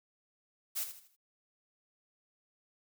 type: noise with echo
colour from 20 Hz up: blue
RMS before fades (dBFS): -35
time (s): 0.75-0.85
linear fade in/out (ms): 20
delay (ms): 79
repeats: 4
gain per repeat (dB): -9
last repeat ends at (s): 1.166
effects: none